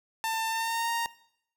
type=tone with pitch glide; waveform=sawtooth; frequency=895 to 929.2 Hz; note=A5 to A#5; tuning=+29 to -6 cents; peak=-24 dBFS; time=0.24-1.06 s; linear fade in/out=0 ms; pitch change=+65 cents; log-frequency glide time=0.48-0.9 s; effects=noise-tail reverb RT60 0.7 s tail -19 dB re dry